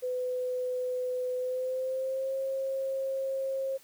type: tone with pitch glide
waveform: sine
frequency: 503 to 536 Hz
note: B4 to C5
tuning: +32 to +42 cents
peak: -29 dBFS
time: 0.02-3.78 s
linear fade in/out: 20 ms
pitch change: +110 cents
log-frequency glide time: 1.36-2.35 s
effects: white hiss -58 dBFS RMS until 3.83 s